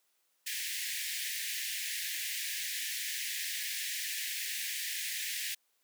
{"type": "high-pass noise", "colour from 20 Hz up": "pink", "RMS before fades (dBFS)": -37, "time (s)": [0.46, 5.55], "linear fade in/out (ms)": 10, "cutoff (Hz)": 1700, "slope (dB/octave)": 96, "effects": ["white hiss -75 dBFS RMS until 5.83 s", "high-pass 300 Hz 12 dB/octave"]}